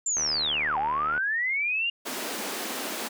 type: linear two-way sweep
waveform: sine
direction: down then up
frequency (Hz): 7360 to 752 to 2840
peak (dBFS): -24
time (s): 0.06-1.9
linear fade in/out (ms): 5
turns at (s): 0.78
type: click train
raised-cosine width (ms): 0.5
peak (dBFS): -21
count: 77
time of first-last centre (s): 0.17-1.178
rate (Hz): 75.4
type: high-pass noise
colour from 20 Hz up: pink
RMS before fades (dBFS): -33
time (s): 2.05-3.09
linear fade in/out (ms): 20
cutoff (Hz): 210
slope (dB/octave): 48
effects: none